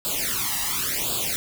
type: noise with flanger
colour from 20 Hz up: white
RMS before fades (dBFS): -26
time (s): 0.05-1.36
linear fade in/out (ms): 0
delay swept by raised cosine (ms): 0.25 to 1.04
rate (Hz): 0.93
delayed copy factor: +1
effects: none